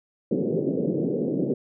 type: band-pass noise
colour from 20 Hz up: white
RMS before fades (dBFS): -25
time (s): 0.31-1.54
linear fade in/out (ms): 5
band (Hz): 140 to 490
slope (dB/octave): 48
effects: none